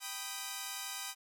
5% pulse chord, G augmented, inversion none, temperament equal, 784 / 987.8 / 1244.5 Hz, G5 / B5 / D#6, 0 / 0 / 0 cents, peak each -32 dBFS, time 0-1.15 s, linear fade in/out 50 ms, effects none

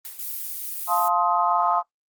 blue noise with exponential decay, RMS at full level -34 dBFS, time 0.05-0.61 s, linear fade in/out 0 ms, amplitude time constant 120 ms
violet noise, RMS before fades -31 dBFS, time 0.19-1.08 s, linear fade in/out 0 ms
sine chord, F dominant seventh, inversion none, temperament just, 698.5 / 873.1 / 1047.7 / 1257.2 Hz, F5 / A5 / C6 / Eb6, 0 / -14 / +2 / +18 cents, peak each -24 dBFS, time 0.87-1.83 s, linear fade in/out 50 ms
effects noise-tail reverb RT60 0.1 s tail -20 dB re dry + Opus 24 kbps

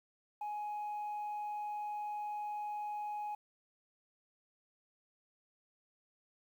sine tone, 836 Hz, G#5, 11 cents sharp, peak -35 dBFS, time 0.41-3.35 s, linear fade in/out 5 ms, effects tanh soft clip ceiling -36 dBFS + 11-bit

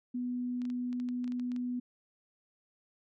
sine tone, 246.9 Hz, B3, in tune, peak -32 dBFS, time 0.14-1.8 s, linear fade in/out 10 ms
clicks, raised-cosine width 0.2 ms, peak -35 dBFS, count 12, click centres 0.618 / 0.653 / 0.701 / 0.929 / 1 / 1.088 / 1.243 / 1.278 / 1.321 / 1.397 / 1.518 / 1.563 s
effects none

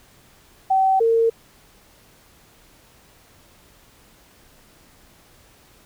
sine tone pair in turn, 766 / 456.5 Hz, G5 / A#4, -40 / -36 cents, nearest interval major sixth, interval 896 cents, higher first, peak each -14 dBFS, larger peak neither, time 0.7-1 / 1-1.3 s, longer neither, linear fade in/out 10 ms, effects pink hiss -53 dBFS RMS until 5.85 s

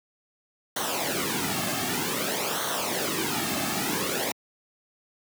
pink noise with flanger, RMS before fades -28 dBFS, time 0.76-4.32 s, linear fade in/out 5 ms, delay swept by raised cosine 0.4 to 2.1 ms, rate 0.53 Hz, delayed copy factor -0.7, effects high-pass 150 Hz 12 dB/octave

